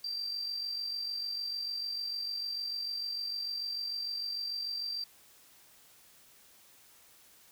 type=tone with amplitude modulation; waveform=sine; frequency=4699 Hz; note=D8; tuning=in tune; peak=-30 dBFS; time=0.04-5.04 s; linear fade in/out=5 ms; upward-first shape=sine; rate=46.7 Hz; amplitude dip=55%; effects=tanh soft clip ceiling -30 dBFS + white hiss -60 dBFS RMS until 7.51 s